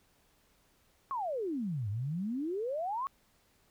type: exponential two-way sweep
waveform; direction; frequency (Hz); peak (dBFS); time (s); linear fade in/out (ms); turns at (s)
sine; down then up; 1135 to 97.2 to 1135; -32; 1.11-3.07; 0; 1.89
effects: pink hiss -69 dBFS RMS until 3.7 s